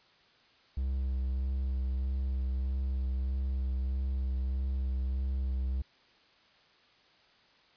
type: tone with vibrato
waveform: triangle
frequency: 65.41 Hz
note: C2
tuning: in tune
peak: -27 dBFS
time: 0.77-5.82 s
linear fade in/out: 5 ms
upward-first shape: sine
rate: 1.6 Hz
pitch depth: 21 cents each way
effects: white hiss -63 dBFS RMS until 7.76 s + resampled to 11025 Hz